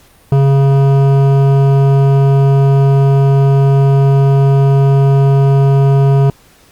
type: tone with hard clipping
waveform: sine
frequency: 137.6 Hz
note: C#3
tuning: 12 cents flat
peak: -8 dBFS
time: 0.32-6.3 s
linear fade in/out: 2 ms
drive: 13 dB
effects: pink hiss -46 dBFS RMS until 6.71 s + Opus 48 kbps